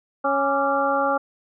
harmonic tone with a mistuned harmonic, 276.5 Hz, C#4, 4 cents flat, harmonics 1 / 2 / 3 / 4 / 5, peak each -29 / -23 / -24 / -25 / -26 dBFS, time 0.24-1.18 s, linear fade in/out 10 ms, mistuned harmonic 4, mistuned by +97 cents, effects none

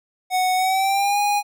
square tone with pitch glide, 740 to 821.1 Hz, F#5 to G#5, 0 to -20 cents, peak -18 dBFS, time 0.3-1.43 s, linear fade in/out 50 ms, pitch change +180 cents, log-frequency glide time 0.56-1.19 s, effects none

